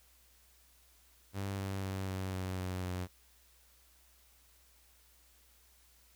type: tone with pitch steps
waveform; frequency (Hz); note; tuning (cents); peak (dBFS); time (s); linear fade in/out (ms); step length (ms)
sawtooth; 98.4 / 97.1 / 95.82 / 94.56 / 93.31 / 92.08 / 90.86; G2 / G2 / G2 / F#2 / F#2 / F#2 / F#2; +7 / -16 / -39 / +38 / +15 / -8 / -31; -32; 1.33-3.08; 50; 250
effects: added 60 Hz sine -67 dBFS peak until 6.15 s + white hiss -66 dBFS RMS until 6.15 s